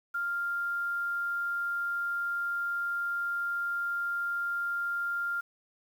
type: tone with quantisation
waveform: sine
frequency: 1396.9 Hz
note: F6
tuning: in tune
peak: -29 dBFS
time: 0.14-5.41 s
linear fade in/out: 10 ms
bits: 9
effects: none